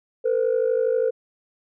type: tone pair together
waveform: sine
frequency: 454.6 / 507 Hz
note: A#4 / B4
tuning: -43 / +45 cents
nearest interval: major second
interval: 188 cents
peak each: -20 dBFS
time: 0.24-1.11 s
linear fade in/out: 20 ms
effects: tanh soft clip ceiling -14 dBFS